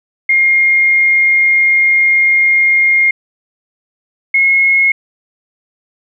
sine tone pair in turn, 2129 / 2166 Hz, C7 / C#7, +30 / -41 cents, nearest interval unison, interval 29 cents, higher second, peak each -7 dBFS, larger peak neither, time 0.29-3.11 / 4.34-4.92 s, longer first, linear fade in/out 5 ms, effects none

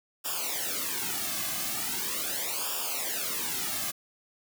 white noise with flanger, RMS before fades -32 dBFS, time 0.24-3.92 s, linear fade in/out 20 ms, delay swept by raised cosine 0.48 to 2.18 ms, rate 0.4 Hz, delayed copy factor -0.95, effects none

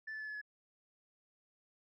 sine tone with pitch steps, 1756 / 1741.9 / 1727.8 / 1713.9 / 1700.1 Hz, A6 / A6 / A6 / A6 / G#6, -4 / -18 / -32 / -46 / +40 cents, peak -39 dBFS, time 0.07-0.415 s, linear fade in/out 10 ms, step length 69 ms, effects tanh soft clip ceiling -39 dBFS

